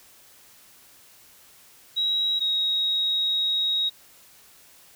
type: tone pair in turn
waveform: sine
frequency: 3847 / 3787 Hz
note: B7 / A#7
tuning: -46 / +27 cents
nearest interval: unison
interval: 27 cents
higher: first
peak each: -21 dBFS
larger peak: neither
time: 1.96-2.4 / 2.4-3.9 s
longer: second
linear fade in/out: 20 ms
effects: white hiss -53 dBFS RMS until 4.95 s